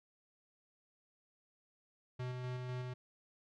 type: tone with tremolo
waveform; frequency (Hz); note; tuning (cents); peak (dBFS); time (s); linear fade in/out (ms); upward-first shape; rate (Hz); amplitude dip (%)
square; 125.8; B2; +32; -39; 2.19-2.94; 10; square; 4; 25
effects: low-pass 4000 Hz 12 dB/octave